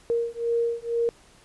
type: beating tone pair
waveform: sine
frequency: 466.2 / 468.3 Hz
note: A#4 / A#4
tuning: 0 / +8 cents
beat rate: 2.1 Hz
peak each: -26 dBFS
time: 0.1-1.09 s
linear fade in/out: 0 ms
effects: pink hiss -55 dBFS RMS until 1.44 s + resampled to 24000 Hz